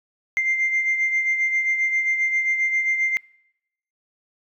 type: beating tone pair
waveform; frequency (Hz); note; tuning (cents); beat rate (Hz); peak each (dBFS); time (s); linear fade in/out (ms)
sine; 2093 / 2100.5; C7 / C7; 0 / +6; 7.5; -18 / -27; 0.37-3.17; 0
effects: noise-tail reverb RT60 0.8 s tail -26 dB re dry + tanh soft clip ceiling -14 dBFS